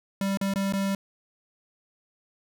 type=tone with dropouts; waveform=square; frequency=196 Hz; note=G3; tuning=in tune; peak=-25 dBFS; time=0.21-0.95 s; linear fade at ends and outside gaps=2 ms; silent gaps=0.373-0.412 / 0.538-0.558 / 0.725-0.735 s; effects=none